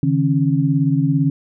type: tone cluster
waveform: sine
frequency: 141.4 / 159.1 / 273.2 Hz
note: C#3 / D#3 / C#4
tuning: +35 / +39 / -25 cents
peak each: -18 dBFS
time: 0.03-1.3 s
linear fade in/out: 2 ms
effects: none